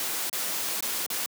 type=noise with dropouts; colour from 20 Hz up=white; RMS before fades=-30 dBFS; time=0-1.26 s; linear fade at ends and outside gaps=1 ms; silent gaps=0.296-0.329 / 0.807-0.825 / 1.063-1.102 s; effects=high-pass 200 Hz 12 dB/octave